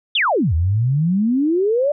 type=exponential two-way sweep; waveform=sine; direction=down then up; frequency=3729 to 77 to 603 Hz; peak=-14 dBFS; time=0.15-1.92 s; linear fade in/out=5 ms; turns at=0.54 s; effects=none